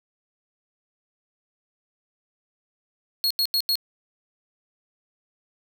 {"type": "tone bursts", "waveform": "45% pulse", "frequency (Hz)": 4314, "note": "C#8", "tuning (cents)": -48, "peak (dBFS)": -19, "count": 4, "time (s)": [3.24, 3.755], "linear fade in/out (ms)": 0, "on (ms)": 65, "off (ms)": 85, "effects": []}